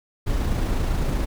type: noise with amplitude modulation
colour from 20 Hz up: brown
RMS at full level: -21 dBFS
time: 0.26-1.26 s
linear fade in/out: 20 ms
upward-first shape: sine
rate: 27.9 Hz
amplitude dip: 30%
effects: none